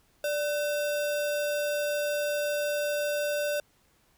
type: tone with sample-and-hold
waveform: sine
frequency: 587.3 Hz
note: D5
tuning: in tune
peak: -26 dBFS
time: 0.24-3.6 s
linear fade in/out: 2 ms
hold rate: 2100 Hz
effects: pink hiss -66 dBFS RMS until 4.17 s